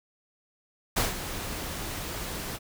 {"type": "noise with ADSR envelope", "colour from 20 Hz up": "pink", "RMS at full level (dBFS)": -24, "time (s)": [0.96, 2.59], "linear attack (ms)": 12, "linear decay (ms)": 160, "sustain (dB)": -11, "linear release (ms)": 40, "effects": []}